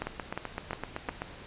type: two click trains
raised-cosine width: 0.5 ms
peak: -18 / -17 dBFS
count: 10 / 4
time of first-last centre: 0.07-1.219 / 0.02-1.088 s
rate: 7.83 / 2.81 Hz
effects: pink hiss -47 dBFS RMS until 1.46 s + resampled to 8000 Hz